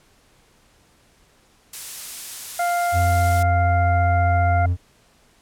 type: noise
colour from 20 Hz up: blue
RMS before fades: -30 dBFS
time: 1.73-3.43 s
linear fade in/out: 5 ms
type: harmonic tone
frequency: 698.5 Hz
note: F5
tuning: in tune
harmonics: 1 / 2 / 3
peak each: -19 / -27 / -33 dBFS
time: 2.59-4.66 s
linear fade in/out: 5 ms
type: tone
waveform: triangle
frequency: 88.5 Hz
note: F2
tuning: 23 cents sharp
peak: -15 dBFS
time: 2.92-4.77 s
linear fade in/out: 50 ms
effects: pink hiss -57 dBFS RMS until 5.41 s + low-pass 11000 Hz 12 dB/octave